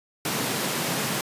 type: high-pass noise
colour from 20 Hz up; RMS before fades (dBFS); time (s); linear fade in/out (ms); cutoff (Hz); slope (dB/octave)
pink; -27; 0.25-1.21; 2; 120; 48
effects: resampled to 32000 Hz